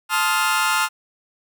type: chord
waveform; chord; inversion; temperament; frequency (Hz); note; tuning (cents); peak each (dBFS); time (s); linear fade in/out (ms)
sawtooth; F dominant seventh; first; just; 873.1 / 1047.7 / 1257.2 / 1396.9; A5 / C6 / Eb6 / F6; -14 / +2 / +18 / 0; -20 / -21 / -21 / -17; 0.09-0.89; 50
effects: none